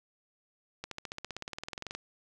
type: accelerating click train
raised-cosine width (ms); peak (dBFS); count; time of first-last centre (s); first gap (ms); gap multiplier
0.2; -21; 21; 0.84-1.95; 73; 0.97
effects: none